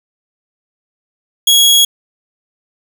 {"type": "tone", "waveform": "sawtooth", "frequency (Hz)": 3322, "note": "G#7", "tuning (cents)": 0, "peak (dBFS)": -3, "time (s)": [1.47, 1.85], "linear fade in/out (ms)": 5, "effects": []}